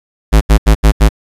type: tone bursts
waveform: square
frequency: 53.5 Hz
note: A1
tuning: 48 cents flat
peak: -4 dBFS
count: 5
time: 0.32-1.091 s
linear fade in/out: 20 ms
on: 91 ms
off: 79 ms
effects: resampled to 32000 Hz + 7-bit